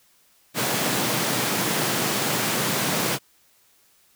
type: high-pass noise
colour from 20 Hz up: pink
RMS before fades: -24 dBFS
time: 0.54-3.19 s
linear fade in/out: 50 ms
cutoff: 120 Hz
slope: 48 dB/octave
effects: white hiss -60 dBFS RMS until 4.15 s